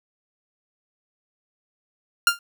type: tone with exponential decay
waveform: sawtooth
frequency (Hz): 1396.9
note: F6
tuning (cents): 0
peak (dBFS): -7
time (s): 2.27-2.39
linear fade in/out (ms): 2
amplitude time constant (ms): 26
effects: none